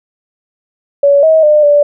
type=tone with pitch steps; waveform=sine; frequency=566 / 637 / 602 / 583 Hz; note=C#5 / D#5 / D5 / D5; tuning=+36 / +41 / +43 / -13 cents; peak=-4 dBFS; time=1.03-1.83 s; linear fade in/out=5 ms; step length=200 ms; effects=none